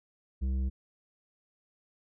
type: tone with tanh clipping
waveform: triangle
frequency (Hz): 65.41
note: C2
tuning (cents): 0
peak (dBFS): -29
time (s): 0.41-0.7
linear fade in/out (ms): 20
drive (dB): 13
effects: none